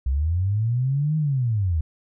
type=linear two-way sweep; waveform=sine; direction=up then down; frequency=61.74 to 157.8 to 74.4 Hz; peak=-19 dBFS; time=0.06-1.81 s; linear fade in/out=5 ms; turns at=1.17 s; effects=none